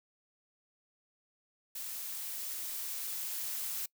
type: noise with level ramp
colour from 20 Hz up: blue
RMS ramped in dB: -41 to -37 dBFS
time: 1.75-3.86 s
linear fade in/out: 5 ms
effects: noise-tail reverb RT60 0.1 s tail -24 dB re dry